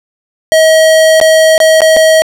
square tone with dropouts, 637 Hz, D#5, 41 cents sharp, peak -4 dBFS, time 0.52-2.22 s, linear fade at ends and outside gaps 0 ms, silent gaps 1.201-1.213 / 1.579-1.602 / 1.806-1.818 / 1.965-1.969 s, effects low-pass 12000 Hz 12 dB/octave

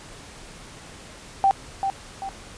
sine tone with echo, 781 Hz, G5, 7 cents flat, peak -14 dBFS, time 1.44-1.51 s, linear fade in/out 0 ms, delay 390 ms, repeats 2, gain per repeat -7 dB, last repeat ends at 2.29 s, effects pink hiss -43 dBFS RMS until 2.57 s + resampled to 22050 Hz

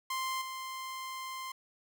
sawtooth tone with level steps, 1046.5 Hz, C6, in tune, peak -29 / -35 dBFS, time 0.1-1.52 s, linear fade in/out 5 ms, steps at 0.41 s, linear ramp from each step 10 ms, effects none

